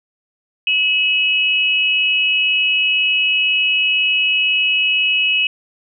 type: tone pair together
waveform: sine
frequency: 2572 / 2930 Hz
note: E7 / F#7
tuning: -43 / -18 cents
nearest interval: major second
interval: 225 cents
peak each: -15 / -17 dBFS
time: 0.67-5.47 s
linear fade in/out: 2 ms
effects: none